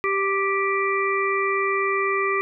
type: harmonic tone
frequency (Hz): 392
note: G4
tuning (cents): 0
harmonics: 1 / 3 / 5 / 6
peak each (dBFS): -24 / -24 / -27 / -28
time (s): 0.04-2.41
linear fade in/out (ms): 0
effects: none